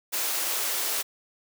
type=high-pass noise; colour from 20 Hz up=white; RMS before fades=-28 dBFS; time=0.12-1.03 s; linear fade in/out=20 ms; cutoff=330 Hz; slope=24 dB/octave; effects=none